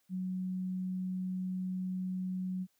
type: tone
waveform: sine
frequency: 185 Hz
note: F#3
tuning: in tune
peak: -33 dBFS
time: 0.09-2.67 s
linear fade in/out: 50 ms
effects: white hiss -75 dBFS RMS until 2.79 s + high-pass 60 Hz 12 dB/octave